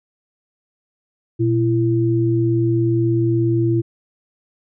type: tone pair together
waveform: sine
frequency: 119.5 / 336.3 Hz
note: A#2 / E4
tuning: +43 / +35 cents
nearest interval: octave + tritone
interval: 1792 cents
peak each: -17 dBFS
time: 1.39-3.82 s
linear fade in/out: 20 ms
effects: none